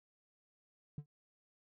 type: tone with exponential decay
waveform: triangle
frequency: 146.83 Hz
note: D3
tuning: in tune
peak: -33 dBFS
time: 0.98-1.06 s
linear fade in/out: 2 ms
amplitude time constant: 16 ms
effects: tanh soft clip ceiling -35 dBFS